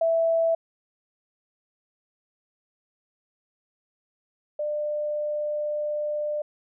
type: tone pair in turn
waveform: sine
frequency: 659.3 / 597.3 Hz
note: E5 / D5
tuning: 0 / +29 cents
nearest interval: major second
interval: 171 cents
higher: first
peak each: -19 / -25 dBFS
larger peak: first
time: 0.01-0.55 / 4.59-6.42 s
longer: second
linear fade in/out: 5 ms
effects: none